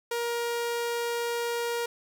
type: tone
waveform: sawtooth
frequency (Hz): 471.9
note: A#4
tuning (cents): +21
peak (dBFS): -24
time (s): 0.11-1.86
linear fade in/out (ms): 5
effects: none